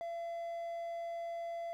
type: tone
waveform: triangle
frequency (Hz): 678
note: E5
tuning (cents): +49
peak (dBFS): -36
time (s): 0.01-1.73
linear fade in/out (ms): 0
effects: 11-bit